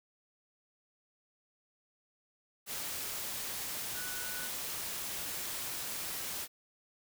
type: tone in noise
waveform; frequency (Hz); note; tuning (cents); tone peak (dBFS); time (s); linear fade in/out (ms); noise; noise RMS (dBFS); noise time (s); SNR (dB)
sine; 1480; F#6; 0; -44; 3.93-4.5; 50; white; -39; 2.66-6.48; -8
effects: none